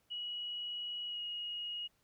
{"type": "tone with pitch glide", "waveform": "sine", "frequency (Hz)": [2915, 2883], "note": ["F#7", "F#7"], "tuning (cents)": [-26, -46], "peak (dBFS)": -38, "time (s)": [0.1, 1.88], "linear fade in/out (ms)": 20, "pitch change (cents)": -20, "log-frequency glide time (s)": [1.07, 1.21], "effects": ["pink hiss -75 dBFS RMS until 2.03 s"]}